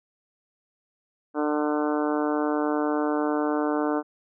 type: harmonic tone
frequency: 149.7 Hz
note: D3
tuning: 33 cents sharp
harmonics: 2 / 3 / 4 / 5 / 6 / 7 / 8 / 9 / 10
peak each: -25 / -29 / -31 / -33 / -35 / -36 / -37 / -38 / -39 dBFS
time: 1.34-4.03 s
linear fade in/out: 50 ms
effects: none